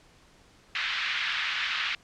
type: band-pass noise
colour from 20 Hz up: pink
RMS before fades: -30 dBFS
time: 0.75-1.95 s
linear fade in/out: 2 ms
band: 1500 to 3700 Hz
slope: 24 dB/octave
effects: pink hiss -58 dBFS RMS until 2.03 s + low-pass 7000 Hz 12 dB/octave